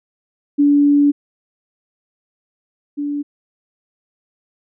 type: tone pair in turn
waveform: sine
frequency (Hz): 287.9 / 289.5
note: D4 / D4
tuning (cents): -34 / -25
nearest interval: unison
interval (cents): 9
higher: second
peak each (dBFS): -9 / -19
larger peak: first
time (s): 0.58-1.12 / 2.97-3.23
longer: first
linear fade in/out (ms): 20
effects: none